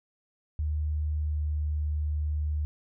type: tone with pitch glide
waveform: sine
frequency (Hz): 75.9 to 75.33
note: D#2 to D2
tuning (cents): -42 to +45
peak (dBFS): -26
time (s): 0.59-2.65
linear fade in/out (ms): 0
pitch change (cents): -13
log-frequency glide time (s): 1.24-1.4
effects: none